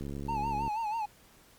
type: click train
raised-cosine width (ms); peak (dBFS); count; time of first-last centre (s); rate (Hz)
3; -26; 48; 0.01-0.679; 70.3
type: tone with vibrato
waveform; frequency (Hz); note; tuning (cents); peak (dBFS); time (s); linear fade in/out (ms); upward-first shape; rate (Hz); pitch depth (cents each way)
triangle; 877; A5; -6; -28; 0.28-1.06; 10; sine; 6.2; 92
effects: pink hiss -59 dBFS RMS until 1.58 s + MP3 96 kbps